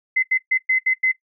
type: tone bursts at uneven times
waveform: sine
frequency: 2048 Hz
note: C7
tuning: 38 cents flat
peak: -14 dBFS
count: 6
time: 0.16-0.23 / 0.31-0.38 / 0.51-0.58 / 0.69-0.79 / 0.86-0.94 / 1.03-1.12 s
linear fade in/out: 10 ms
effects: noise-tail reverb RT60 0.1 s tail -18 dB re dry